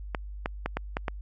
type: clicks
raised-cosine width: 0.5 ms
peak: -13 dBFS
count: 6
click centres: 0.148 / 0.459 / 0.66 / 0.77 / 0.969 / 1.082 s
effects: added 50 Hz sine -36 dBFS peak until 1.21 s + MP3 64 kbps